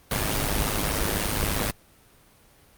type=noise with amplitude modulation; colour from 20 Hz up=pink; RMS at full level=-22 dBFS; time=0.11-1.71 s; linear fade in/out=5 ms; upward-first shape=sine; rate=104 Hz; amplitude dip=70%; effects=pink hiss -56 dBFS RMS until 2.77 s + Opus 32 kbps